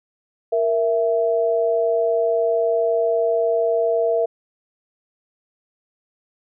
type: tone pair together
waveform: sine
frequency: 466.2 / 662.4 Hz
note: A#4 / E5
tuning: 0 / +8 cents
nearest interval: tritone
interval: 608 cents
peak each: -19 dBFS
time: 0.52-4.26 s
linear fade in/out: 10 ms
effects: none